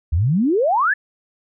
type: exponential sweep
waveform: sine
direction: up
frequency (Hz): 71.5 to 1800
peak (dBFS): -14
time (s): 0.12-0.94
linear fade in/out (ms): 10
effects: none